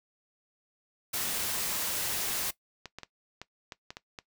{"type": "noise", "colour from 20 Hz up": "white", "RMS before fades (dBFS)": -32, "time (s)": [1.13, 2.51], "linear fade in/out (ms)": 10}
{"type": "clicks", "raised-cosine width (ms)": 0.2, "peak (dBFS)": -23, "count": 8, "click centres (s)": [2.857, 2.986, 3.033, 3.416, 3.722, 3.905, 3.969, 4.188]}
{"effects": ["noise-tail reverb RT60 0.1 s tail -18 dB re dry"]}